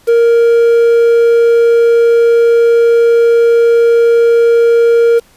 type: tone with quantisation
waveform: triangle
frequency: 466.2 Hz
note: A#4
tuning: in tune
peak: -3 dBFS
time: 0.07-5.2 s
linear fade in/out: 20 ms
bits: 5
effects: pink hiss -47 dBFS RMS until 5.36 s + resampled to 32000 Hz